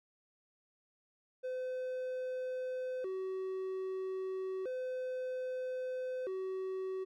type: tone with vibrato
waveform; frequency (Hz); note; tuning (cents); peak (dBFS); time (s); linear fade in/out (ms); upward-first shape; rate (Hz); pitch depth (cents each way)
triangle; 439.1; A4; -4; -34; 1.43-7.05; 20; square; 0.31; 260
effects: none